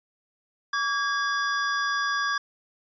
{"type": "tone pair together", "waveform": "square", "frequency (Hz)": [1144, 1637.2], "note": ["D6", "G#6"], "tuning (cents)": [-46, -25], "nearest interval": "tritone", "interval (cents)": 621, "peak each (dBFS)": [-28, -27], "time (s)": [0.73, 2.38], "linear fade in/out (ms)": 5, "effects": ["resampled to 16000 Hz"]}